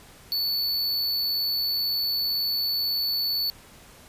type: tone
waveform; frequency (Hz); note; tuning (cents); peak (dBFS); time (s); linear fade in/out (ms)
square; 4459; C#8; +9; -24; 0.32-3.5; 0
effects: pink hiss -50 dBFS RMS until 4.08 s + resampled to 32000 Hz